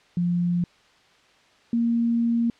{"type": "tone pair in turn", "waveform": "sine", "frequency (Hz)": [174.8, 233.3], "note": ["F3", "A#3"], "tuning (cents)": [2, 2], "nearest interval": "perfect fourth", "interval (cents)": 500, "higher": "second", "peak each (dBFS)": [-20, -19], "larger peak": "second", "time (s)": [[0.17, 0.64], [1.73, 2.5]], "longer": "second", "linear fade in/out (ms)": 2, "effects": ["white hiss -57 dBFS RMS until 2.59 s", "low-pass 4000 Hz 12 dB/octave"]}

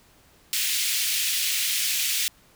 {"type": "high-pass noise", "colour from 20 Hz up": "pink", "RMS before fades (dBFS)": -25, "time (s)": [0.53, 2.28], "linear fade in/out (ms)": 0, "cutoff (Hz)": 2400, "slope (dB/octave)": 24, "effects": ["pink hiss -57 dBFS RMS until 2.55 s"]}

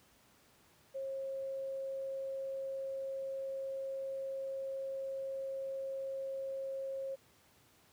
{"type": "tone", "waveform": "sine", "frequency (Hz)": 539, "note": "C#5", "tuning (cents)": -49, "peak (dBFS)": -37, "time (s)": [0.94, 7.16], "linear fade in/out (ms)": 20, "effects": ["pink hiss -66 dBFS RMS until 7.92 s", "high-pass 80 Hz 12 dB/octave"]}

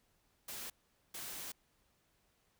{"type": "noise bursts at uneven times", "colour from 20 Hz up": "white", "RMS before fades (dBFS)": -45, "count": 2, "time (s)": [[0.48, 0.7], [1.14, 1.52]], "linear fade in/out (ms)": 5, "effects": ["pink hiss -75 dBFS RMS until 2.59 s"]}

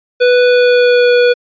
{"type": "tone with pitch glide", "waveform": "square", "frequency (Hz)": [493.9, 487.9], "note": ["B4", "B4"], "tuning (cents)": [0, -21], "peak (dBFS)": -7, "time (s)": [0.2, 1.34], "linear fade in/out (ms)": 20, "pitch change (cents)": -21, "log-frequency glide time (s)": [0.45, 1.13], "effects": ["resampled to 11025 Hz"]}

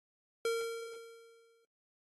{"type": "tone with exponential decay", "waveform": "square", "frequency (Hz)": 459.7, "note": "A#4", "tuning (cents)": -24, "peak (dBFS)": -30, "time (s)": [0.45, 1.65], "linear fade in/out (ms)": 2, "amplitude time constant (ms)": 260, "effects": ["AAC 32 kbps"]}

